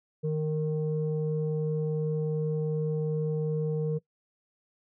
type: tone pair together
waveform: sine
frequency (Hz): 155.1 / 462.6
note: D#3 / A#4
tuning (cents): -5 / -13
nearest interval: octave + perfect fifth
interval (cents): 1892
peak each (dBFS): -27 / -29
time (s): 0.23-3.99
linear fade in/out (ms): 20
effects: noise-tail reverb RT60 0.1 s tail -21 dB re dry + tanh soft clip ceiling -20 dBFS